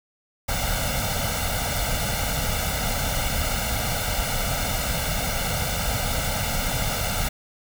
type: noise with comb filter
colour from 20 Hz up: pink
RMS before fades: -25 dBFS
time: 0.48-7.29 s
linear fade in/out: 10 ms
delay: 1.4 ms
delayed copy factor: +0.85
effects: none